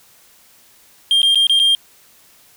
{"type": "tone with dropouts", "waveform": "triangle", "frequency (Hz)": 3201, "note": "G7", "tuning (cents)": 36, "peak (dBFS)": -9, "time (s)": [1.11, 1.75], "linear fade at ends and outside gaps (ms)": 1, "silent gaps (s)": [[1.218, 1.23], [1.347, 1.356], [1.469, 1.496], [1.593, 1.598]], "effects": ["white hiss -50 dBFS RMS until 2.56 s"]}